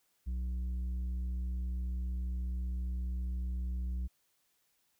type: tone with tanh clipping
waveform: sine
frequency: 61.8 Hz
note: B1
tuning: 2 cents sharp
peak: -34 dBFS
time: 0.26-4.08 s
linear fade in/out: 20 ms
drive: 6 dB
effects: white hiss -75 dBFS RMS until 4.99 s